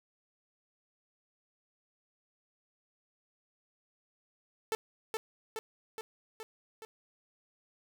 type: tone with echo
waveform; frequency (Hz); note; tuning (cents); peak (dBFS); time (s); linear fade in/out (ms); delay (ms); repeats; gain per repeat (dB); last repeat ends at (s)
sawtooth; 441.5; A4; +6; -26; 4.72-4.75; 0; 420; 5; -3; 6.85
effects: none